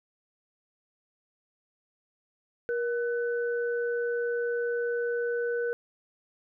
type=tone pair together; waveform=sine; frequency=475.2 / 1500 Hz; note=A#4 / F#6; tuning=+33 / +23 cents; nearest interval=octave + minor sixth; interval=1990 cents; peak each=-27 / -35 dBFS; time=2.69-5.73 s; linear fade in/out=0 ms; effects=none